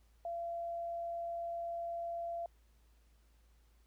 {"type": "tone", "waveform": "sine", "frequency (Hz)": 682, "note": "F5", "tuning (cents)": -41, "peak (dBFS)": -37, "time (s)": [0.25, 2.46], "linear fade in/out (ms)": 2, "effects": ["added 56 Hz sine -64 dBFS peak until 3.86 s", "pink hiss -75 dBFS RMS until 3.86 s"]}